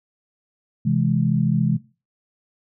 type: chord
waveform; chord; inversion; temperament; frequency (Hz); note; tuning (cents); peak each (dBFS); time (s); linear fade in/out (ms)
sine; C augmented; none; equal with one note detuned; 130.81 / 164.81 / 209.5; C3 / E3 / G#3; 0 / 0 / +15; -21; 0.85-1.77; 10
effects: noise-tail reverb RT60 0.3 s tail -17 dB re dry